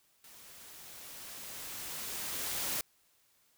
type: noise with level ramp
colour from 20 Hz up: white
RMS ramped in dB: -55 to -34 dBFS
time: 0.24-2.81 s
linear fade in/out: 2 ms
effects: white hiss -70 dBFS RMS until 3.57 s